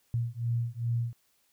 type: beating tone pair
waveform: sine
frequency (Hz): 116.54 / 119.04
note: A#2 / A#2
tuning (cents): 0 / +37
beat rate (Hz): 2.5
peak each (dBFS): -31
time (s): 0.14-1.13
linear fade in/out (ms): 0
effects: white hiss -70 dBFS RMS until 1.52 s